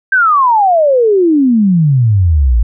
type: exponential sweep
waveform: sine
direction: down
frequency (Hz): 1600 to 53.1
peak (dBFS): -6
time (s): 0.12-2.63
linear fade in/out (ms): 5
effects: none